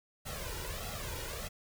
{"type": "noise with flanger", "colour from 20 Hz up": "pink", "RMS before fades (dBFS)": -40, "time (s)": [0.25, 1.49], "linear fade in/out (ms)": 20, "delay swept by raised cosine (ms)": [1.5, 2.11], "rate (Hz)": 1.6, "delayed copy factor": 0.7, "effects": []}